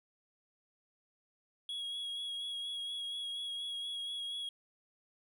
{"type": "tone with vibrato", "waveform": "triangle", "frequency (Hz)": 3322, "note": "G#7", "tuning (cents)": 0, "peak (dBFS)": -36, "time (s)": [1.69, 4.49], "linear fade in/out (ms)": 2, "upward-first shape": "sine", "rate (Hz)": 4.2, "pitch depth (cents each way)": 21, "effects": []}